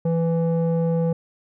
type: tone with low-pass filter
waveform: square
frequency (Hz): 166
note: E3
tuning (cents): +12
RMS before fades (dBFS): -21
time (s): 0.05-1.13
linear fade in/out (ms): 5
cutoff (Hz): 550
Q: 1.9
effects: none